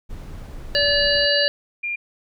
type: noise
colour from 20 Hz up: brown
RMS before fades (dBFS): -34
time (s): 0.09-1.27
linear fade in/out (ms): 20
type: harmonic tone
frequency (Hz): 576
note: D5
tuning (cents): -34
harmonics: 1 / 3 / 5 / 7 / 8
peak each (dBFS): -21 / -22 / -24 / -24 / -21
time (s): 0.75-1.48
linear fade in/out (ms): 0
type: tone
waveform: sine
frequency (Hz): 2400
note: D7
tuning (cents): +37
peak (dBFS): -23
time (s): 1.83-1.96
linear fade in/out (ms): 10
effects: none